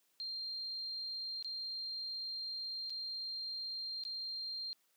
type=tone with dropouts; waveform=sine; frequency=4186 Hz; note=C8; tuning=in tune; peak=-39 dBFS; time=0.2-4.73 s; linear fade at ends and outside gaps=0 ms; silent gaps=1.426-1.446 / 2.897-2.903 / 4.037-4.051 s; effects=white hiss -75 dBFS RMS until 4.96 s + high-pass 200 Hz 12 dB/octave